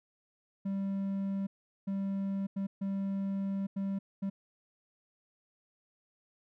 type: tone bursts at uneven times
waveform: triangle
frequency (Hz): 195.8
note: G3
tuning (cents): -2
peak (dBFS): -29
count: 6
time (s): 0.65-1.47 / 1.87-2.47 / 2.56-2.67 / 2.81-3.67 / 3.76-3.99 / 4.22-4.3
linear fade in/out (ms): 10
effects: none